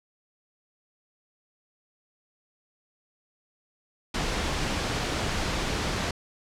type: noise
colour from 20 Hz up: pink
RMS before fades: -28 dBFS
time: 4.14-6.11 s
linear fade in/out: 5 ms
effects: low-pass 6000 Hz 12 dB/octave